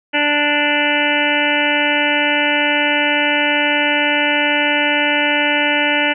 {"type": "harmonic tone", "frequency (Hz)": 293.7, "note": "D4", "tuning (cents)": 0, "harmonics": [1, 2, 3, 5, 6, 7, 8, 9, 10], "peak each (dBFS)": [-22, -22, -22, -22, -22, -22, -22, -22, -22], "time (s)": [0.13, 6.14], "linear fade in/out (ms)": 20, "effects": []}